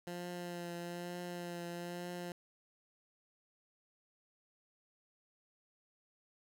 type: tone with vibrato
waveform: 15% pulse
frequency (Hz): 174.61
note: F3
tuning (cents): 0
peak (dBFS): -35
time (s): 0.07-2.32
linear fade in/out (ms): 2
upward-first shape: triangle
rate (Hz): 1.1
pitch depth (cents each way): 24
effects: none